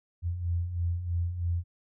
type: beating tone pair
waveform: sine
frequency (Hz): 84 / 87.1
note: E2 / F2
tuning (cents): +33 / -4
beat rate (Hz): 3.1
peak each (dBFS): -35 / -28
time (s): 0.22-1.64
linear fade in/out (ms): 50
effects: none